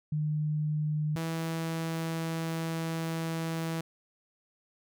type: tone pair in turn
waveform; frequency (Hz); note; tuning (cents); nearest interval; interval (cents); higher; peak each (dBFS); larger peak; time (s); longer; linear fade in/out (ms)
sine / sawtooth; 151.8 / 163.47; D#3 / E3; -42 / -14; minor second; 128; second; -27; neither; 0.12-1.16 / 1.16-3.81; second; 5
effects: none